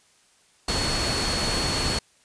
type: tone in noise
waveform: sine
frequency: 4371 Hz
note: C#8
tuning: 25 cents flat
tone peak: -28 dBFS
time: 0.68-1.99 s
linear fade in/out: 5 ms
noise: pink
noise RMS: -26 dBFS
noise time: 0.68-1.99 s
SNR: -5 dB
effects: white hiss -60 dBFS RMS until 2.24 s + resampled to 22050 Hz